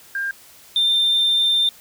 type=tone pair in turn; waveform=sine; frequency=1600 / 3592 Hz; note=G6 / A7; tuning=+35 / +35 cents; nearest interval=octave + major second; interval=1400 cents; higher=second; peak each=-21 / -13 dBFS; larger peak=second; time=0.15-0.31 / 0.76-1.69 s; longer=second; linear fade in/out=2 ms; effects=tanh soft clip ceiling -12 dBFS + white hiss -47 dBFS RMS until 1.8 s